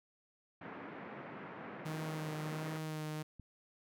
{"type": "band-pass noise", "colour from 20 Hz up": "pink", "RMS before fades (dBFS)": -48, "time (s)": [0.61, 2.78], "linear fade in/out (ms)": 5, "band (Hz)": [150, 2100], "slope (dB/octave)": 24}
{"type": "tone with vibrato", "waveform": "sawtooth", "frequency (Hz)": 155.56, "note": "D#3", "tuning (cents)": 0, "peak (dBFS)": -35, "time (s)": [1.85, 3.23], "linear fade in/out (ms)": 10, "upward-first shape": "sine", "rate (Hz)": 1.4, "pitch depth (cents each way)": 21}
{"type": "click", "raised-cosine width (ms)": 5, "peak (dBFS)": -40, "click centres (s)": 3.397}
{"effects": []}